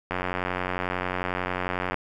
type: click train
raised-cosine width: 0.5 ms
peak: -12 dBFS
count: 168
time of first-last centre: 0.11-1.943 s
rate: 91.1 Hz
effects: 9-bit